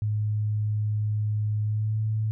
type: tone with pitch glide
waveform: sine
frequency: 106.1 to 108.83 Hz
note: G#2 to A2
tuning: +38 to -19 cents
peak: -23 dBFS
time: 0.02-2.31 s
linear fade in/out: 0 ms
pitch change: +43 cents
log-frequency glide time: 1.63-1.99 s
effects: none